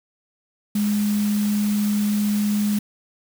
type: tone in noise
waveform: sine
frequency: 207.7 Hz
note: G#3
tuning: in tune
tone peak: -18 dBFS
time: 0.75-2.79 s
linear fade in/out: 5 ms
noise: white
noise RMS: -34 dBFS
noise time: 0.75-2.79 s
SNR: +13 dB
effects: none